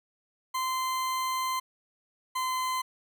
40% pulse tone pair in turn, 1036 / 1028.8 Hz, C6 / C6, -17 / -30 cents, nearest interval unison, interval 13 cents, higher first, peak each -27 dBFS, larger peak neither, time 0.54-1.6 / 2.35-2.82 s, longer first, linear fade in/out 10 ms, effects none

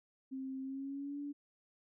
sine tone with pitch glide, 265 to 287.3 Hz, C4 to D4, +22 to -38 cents, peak -39 dBFS, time 0.31-1.33 s, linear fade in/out 20 ms, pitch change +140 cents, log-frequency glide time 0.62-1.19 s, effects none

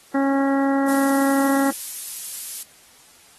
harmonic tone, 274.4 Hz, C#4, 17 cents flat, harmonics 1 / 2 / 3 / 4 / 5 / 6 / 7, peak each -18 / -25 / -26 / -33 / -33 / -36 / -34 dBFS, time 0.14-1.71 s, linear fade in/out 10 ms
violet noise, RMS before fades -27 dBFS, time 0.88-2.63 s, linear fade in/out 5 ms
effects white hiss -51 dBFS RMS until 3.38 s + AAC 32 kbps

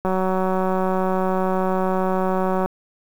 click train, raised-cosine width 1 ms, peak -9 dBFS, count 489, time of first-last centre 0.05-2.66 s, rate 187 Hz, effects 7-bit

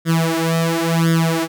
sawtooth tone with flanger, 164.81 Hz, E3, in tune, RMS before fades -17 dBFS, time 0.05-1.48 s, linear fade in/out 50 ms, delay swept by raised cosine 0.58 to 4.48 ms, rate 0.95 Hz, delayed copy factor +1, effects none

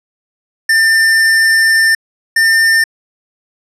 square tone pair in turn, 1794 / 1802.4 Hz, A6 / A6, +33 / +41 cents, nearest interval unison, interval 8 cents, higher second, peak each -8 dBFS, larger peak neither, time 0.69-1.95 / 2.36-2.84 s, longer first, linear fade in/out 5 ms, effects low-pass 11000 Hz 12 dB/octave

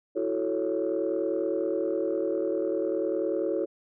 sine chord, F# minor seventh, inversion third, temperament equal, 329.6 / 370 / 440 / 554.4 Hz, E4 / F#4 / A4 / C#5, 0 / 0 / 0 / 0 cents, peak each -30 dBFS, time 0.15-3.66 s, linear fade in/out 20 ms, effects tanh soft clip ceiling -18 dBFS

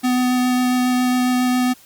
square tone with vibrato, 250.6 Hz, B3, 25 cents sharp, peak -16 dBFS, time 0.03-1.74 s, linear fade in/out 20 ms, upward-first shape sine, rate 7.3 Hz, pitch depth 9 cents each way, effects white hiss -48 dBFS RMS until 1.85 s + Opus 48 kbps

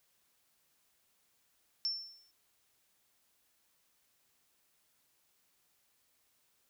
sine tone with exponential decay, 5390 Hz, E8, 38 cents sharp, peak -29 dBFS, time 1.85-2.31 s, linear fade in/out 0 ms, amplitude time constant 100 ms, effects white hiss -74 dBFS RMS until 6.69 s

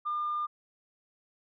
sine tone, 1204 Hz, D6, 43 cents sharp, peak -28 dBFS, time 0.05-0.47 s, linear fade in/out 20 ms, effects tanh soft clip ceiling -25 dBFS

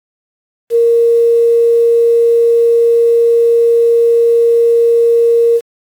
sine tone with quantisation, 466.2 Hz, A#4, in tune, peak -6 dBFS, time 0.7-5.61 s, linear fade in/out 50 ms, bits 6, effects AAC 64 kbps

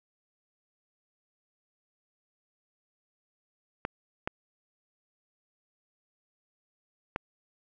clicks, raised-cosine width 0.5 ms, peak -15 dBFS, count 3, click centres 3.851 / 4.275 / 7.161 s, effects none

